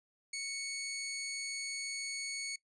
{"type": "tone", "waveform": "15% pulse", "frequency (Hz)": 2217, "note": "C#7", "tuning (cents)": 0, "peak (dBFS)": -31, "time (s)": [0.33, 2.56], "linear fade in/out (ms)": 5, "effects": ["noise-tail reverb RT60 0.1 s tail -21 dB re dry", "resampled to 22050 Hz"]}